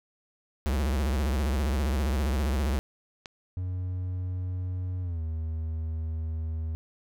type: tone with vibrato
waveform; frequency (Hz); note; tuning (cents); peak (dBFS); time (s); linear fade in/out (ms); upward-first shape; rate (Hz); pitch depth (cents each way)
square; 69.3; C#2; 0; -25; 0.66-2.79; 0; sine; 15; 190
type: click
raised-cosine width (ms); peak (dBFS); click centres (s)
0.2; -22; 3.258
type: tone with pitch glide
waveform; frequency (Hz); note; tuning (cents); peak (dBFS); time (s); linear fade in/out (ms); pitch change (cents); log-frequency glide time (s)
triangle; 91.3 to 79.94; F#2 to D#2; -23 to +47; -27; 3.57-6.75; 0; -230; 5.02-5.21
effects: none